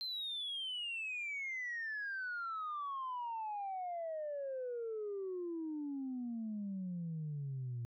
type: exponential sweep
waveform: sine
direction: down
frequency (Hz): 4159 to 116.54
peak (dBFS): -37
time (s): 0.01-7.85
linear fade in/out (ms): 0
effects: tanh soft clip ceiling -35 dBFS